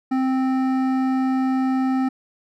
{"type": "tone with hard clipping", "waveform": "sine", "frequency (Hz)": 261.6, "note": "C4", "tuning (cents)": 0, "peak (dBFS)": -20, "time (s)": [0.11, 2.09], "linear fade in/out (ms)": 10, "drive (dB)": 12, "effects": []}